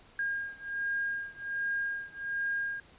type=beating tone pair; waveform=sine; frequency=1619 / 1620.3 Hz; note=G#6 / G#6; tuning=-45 / -43 cents; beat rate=1.3 Hz; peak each=-34 / -35 dBFS; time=0.19-2.8 s; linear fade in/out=2 ms; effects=pink hiss -58 dBFS RMS until 2.98 s + resampled to 8000 Hz